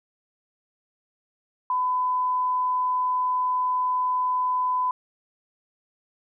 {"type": "tone", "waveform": "sine", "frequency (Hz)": 1005, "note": "B5", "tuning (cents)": 30, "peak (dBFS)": -21, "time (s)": [1.7, 4.91], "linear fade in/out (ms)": 2, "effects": []}